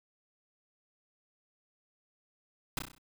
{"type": "noise with echo", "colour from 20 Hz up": "pink", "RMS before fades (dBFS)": -33, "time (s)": [2.77, 2.79], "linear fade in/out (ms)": 2, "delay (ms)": 32, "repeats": 6, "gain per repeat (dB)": -5, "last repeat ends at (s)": 2.982, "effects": []}